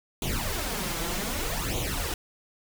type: noise with flanger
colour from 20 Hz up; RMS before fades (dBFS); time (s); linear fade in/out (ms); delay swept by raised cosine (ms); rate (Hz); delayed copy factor
pink; -30; 0.22-2.14; 2; 0.29 to 5.99; 0.64; +0.8
effects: none